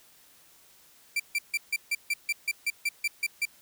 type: tone bursts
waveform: 40% pulse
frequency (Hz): 2349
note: D7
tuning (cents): 0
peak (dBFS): -24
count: 13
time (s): 1.16-3.454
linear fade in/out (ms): 5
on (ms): 38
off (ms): 150
effects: white hiss -58 dBFS RMS until 3.61 s